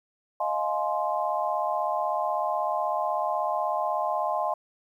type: chord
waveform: sine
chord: F minor seventh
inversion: third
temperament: equal with one note detuned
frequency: 622.3 / 698.5 / 845.6 / 1046.5 Hz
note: Eb5 / F5 / Ab5 / C6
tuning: 0 / 0 / +31 / 0 cents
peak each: -30 dBFS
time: 0.4-4.54 s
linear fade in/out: 5 ms
effects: 10-bit